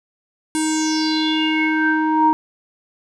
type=tone with low-pass filter sweep; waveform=square; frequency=313 Hz; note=D#4; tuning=10 cents sharp; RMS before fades=-18 dBFS; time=0.55-2.33 s; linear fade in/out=0 ms; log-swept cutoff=9300 to 860 Hz; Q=6.5; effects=none